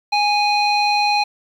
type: tone with low-pass filter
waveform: square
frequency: 827 Hz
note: G#5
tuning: 8 cents flat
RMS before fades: -17 dBFS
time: 0.12-1.24 s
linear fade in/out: 10 ms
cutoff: 3600 Hz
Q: 7.8
effects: 8-bit